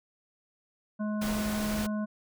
harmonic tone, 211.5 Hz, G#3, 32 cents sharp, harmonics 1 / 3 / 5 / 7, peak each -29 / -39 / -44 / -46 dBFS, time 0.99-2.06 s, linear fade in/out 20 ms
pink noise, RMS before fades -36 dBFS, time 1.21-1.87 s, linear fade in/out 10 ms
effects none

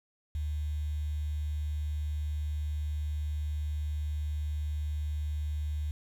sine tone with quantisation, 75 Hz, D2, 37 cents sharp, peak -30 dBFS, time 0.35-5.91 s, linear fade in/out 0 ms, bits 9, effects none

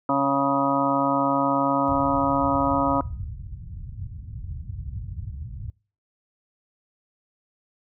harmonic tone, 138.7 Hz, C#3, 1 cent sharp, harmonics 1 / 2 / 4 / 5 / 6 / 7 / 8 / 9, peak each -34 / -24 / -27 / -28 / -34 / -25 / -34 / -26 dBFS, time 0.09-3.01 s, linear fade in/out 2 ms
pink low-pass noise, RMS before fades -30 dBFS, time 1.88-5.7 s, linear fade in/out 0 ms, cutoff 110 Hz, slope 24 dB/octave
effects noise-tail reverb RT60 0.4 s tail -25 dB re dry + high-pass 60 Hz 12 dB/octave

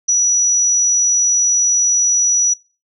sine tone, 5870 Hz, F#8, 15 cents flat, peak -11 dBFS, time 0.08-2.54 s, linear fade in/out 10 ms, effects noise-tail reverb RT60 0.3 s tail -21 dB re dry

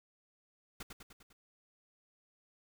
pink noise with echo, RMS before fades -44 dBFS, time 0.8-0.83 s, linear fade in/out 5 ms, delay 100 ms, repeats 5, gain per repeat -4 dB, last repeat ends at 1.33 s, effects none

